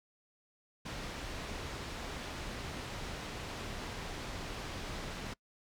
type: low-pass noise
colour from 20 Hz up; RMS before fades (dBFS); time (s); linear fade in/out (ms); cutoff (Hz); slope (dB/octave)
pink; -42; 0.85-5.34; 10; 5400; 12
effects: noise-tail reverb RT60 0.1 s tail -24 dB re dry